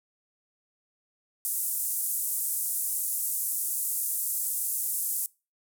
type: band-pass noise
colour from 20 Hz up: white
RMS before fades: -30 dBFS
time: 1.45-5.26 s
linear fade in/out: 0 ms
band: 8600 to 14000 Hz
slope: 24 dB/octave
effects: noise-tail reverb RT60 0.3 s tail -24 dB re dry